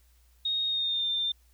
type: tone with pitch glide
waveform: sine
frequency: 3728 to 3593 Hz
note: A#7 to A7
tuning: -1 to +36 cents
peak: -26 dBFS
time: 0.45-1.32 s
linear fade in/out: 5 ms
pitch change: -63 cents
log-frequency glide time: 0.67-1.09 s
effects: added 60 Hz sine -59 dBFS peak until 1.53 s + white hiss -68 dBFS RMS until 1.53 s